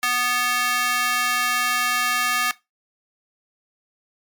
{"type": "tone with high-pass filter", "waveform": "square", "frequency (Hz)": 246.3, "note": "B3", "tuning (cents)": -5, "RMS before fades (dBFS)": -21, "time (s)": [0.03, 2.51], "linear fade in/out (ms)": 0, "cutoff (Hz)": 1500, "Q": 1.7, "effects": ["noise-tail reverb RT60 0.2 s tail -18 dB re dry", "MP3 96 kbps"]}